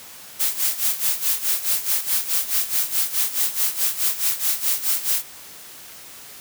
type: noise with tremolo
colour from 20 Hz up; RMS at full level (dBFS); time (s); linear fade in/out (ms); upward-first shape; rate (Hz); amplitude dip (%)
blue; -19; 0.39-5.23; 20; sine; 4.7; 80
effects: white hiss -41 dBFS RMS until 6.4 s + high-pass 60 Hz 12 dB/octave